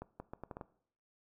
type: accelerating click train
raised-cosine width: 1 ms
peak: -29 dBFS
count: 7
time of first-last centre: 0.02-0.612 s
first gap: 180 ms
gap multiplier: 0.75
effects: noise-tail reverb RT60 0.6 s tail -18 dB re dry